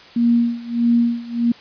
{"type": "tone with tremolo", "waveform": "sine", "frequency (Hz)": 235.9, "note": "A#3", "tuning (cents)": 21, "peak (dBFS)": -11, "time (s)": [0.16, 1.52], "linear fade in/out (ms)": 5, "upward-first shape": "sine", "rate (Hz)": 1.6, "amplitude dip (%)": 90, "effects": ["white hiss -43 dBFS RMS until 1.6 s", "resampled to 11025 Hz"]}